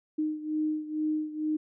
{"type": "beating tone pair", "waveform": "sine", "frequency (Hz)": [307.3, 309.5], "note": ["D#4", "D#4"], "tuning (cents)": [-21, -9], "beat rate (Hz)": 2.2, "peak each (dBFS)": [-29, -33], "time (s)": [0.18, 1.57], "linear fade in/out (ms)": 10, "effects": []}